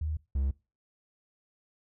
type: tone pair in turn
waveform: sine / triangle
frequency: 77.3 / 68.01 Hz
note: D#2 / C#2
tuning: -11 / -32 cents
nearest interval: major second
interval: 221 cents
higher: first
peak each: -29 / -24 dBFS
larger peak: second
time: 0.01-0.17 / 0.35-0.51 s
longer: neither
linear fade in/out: 5 ms
effects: noise-tail reverb RT60 0.3 s tail -22 dB re dry